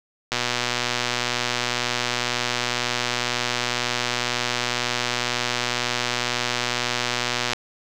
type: click train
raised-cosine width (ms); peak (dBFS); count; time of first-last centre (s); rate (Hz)
0.2; -5; 881; 0.32-7.533; 122
effects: none